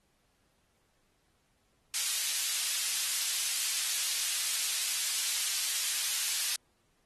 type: high-pass noise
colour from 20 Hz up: pink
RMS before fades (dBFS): -32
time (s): 1.94-6.56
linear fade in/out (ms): 2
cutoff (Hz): 3500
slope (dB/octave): 12
effects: pink hiss -73 dBFS RMS until 7.05 s + AAC 32 kbps